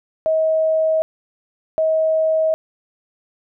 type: tone pair in turn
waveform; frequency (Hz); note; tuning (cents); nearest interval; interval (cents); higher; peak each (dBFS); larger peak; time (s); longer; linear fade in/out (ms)
sine; 636 / 636; D#5 / D#5; +38 / +38; unison; 0; neither; -14 / -14; neither; 0.26-1.02 / 1.78-2.54; neither; 0
effects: none